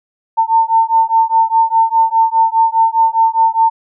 sine beating tone pair, 899 / 903.9 Hz, A5 / A5, +37 / +46 cents, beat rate 4.9 Hz, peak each -12 dBFS, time 0.37-3.7 s, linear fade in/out 20 ms, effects none

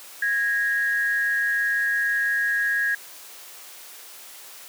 sine tone pair together, 1649 / 1867 Hz, G#6 / A#6, -13 / +2 cents, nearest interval major second, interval 215 cents, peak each -21 / -27 dBFS, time 0.22-2.95 s, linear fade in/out 5 ms, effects white hiss -43 dBFS RMS until 4.68 s + high-pass 400 Hz 12 dB/octave

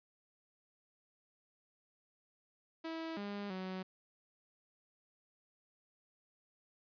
sawtooth tone with pitch steps, 325.3 / 203 / 186.9 Hz, E4 / G#3 / F#3, -23 / -39 / +18 cents, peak -36 dBFS, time 2.84-3.83 s, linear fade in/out 10 ms, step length 330 ms, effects resampled to 11025 Hz

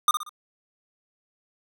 square tone with echo, 1217 Hz, D#6, 39 cents flat, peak -16 dBFS, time 0.08-0.11 s, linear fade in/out 2 ms, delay 61 ms, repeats 3, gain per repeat -8 dB, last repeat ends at 0.293 s, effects none

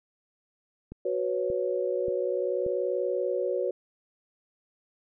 click train, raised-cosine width 3 ms, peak -27 dBFS, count 4, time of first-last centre 0.92-2.664 s, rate 1.72 Hz
sine chord, F# suspended fourth, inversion none, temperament equal, 370 / 493.9 / 554.4 Hz, F#4 / B4 / C#5, 0 / 0 / 0 cents, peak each -30 dBFS, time 1.05-3.71 s, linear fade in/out 5 ms
effects none

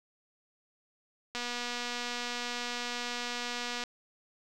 click train, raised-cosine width 0.2 ms, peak -19 dBFS, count 603, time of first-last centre 1.35-3.838 s, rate 242 Hz, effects none

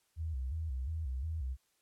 sine tone with vibrato, 72.1 Hz, D2, 31 cents flat, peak -34 dBFS, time 0.16-1.57 s, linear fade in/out 50 ms, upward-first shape square, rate 2.8 Hz, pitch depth 190 cents each way, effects white hiss -75 dBFS RMS until 1.81 s + low-pass 12000 Hz 12 dB/octave

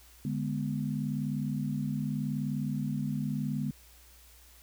sine chord, G# diminished, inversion second, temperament equal, 146.83 / 207.7 / 246.9 Hz, D3 / G#3 / B3, 0 / 0 / 0 cents, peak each -33 / -34 / -35 dBFS, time 0.25-3.71 s, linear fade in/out 2 ms, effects added 60 Hz sine -57 dBFS peak until 4.62 s + white hiss -58 dBFS RMS until 4.62 s

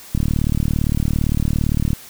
click train, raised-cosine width 5 ms, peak -6 dBFS, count 68, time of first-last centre 0.15-1.932 s, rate 37.6 Hz, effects white hiss -40 dBFS RMS until 2.09 s

